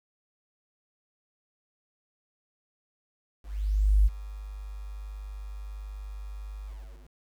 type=tone with ADSR envelope; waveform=sine; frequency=50.7 Hz; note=G#1; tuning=41 cents flat; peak=-16 dBFS; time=3.43-7.13 s; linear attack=630 ms; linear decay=30 ms; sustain=-20 dB; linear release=460 ms; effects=9-bit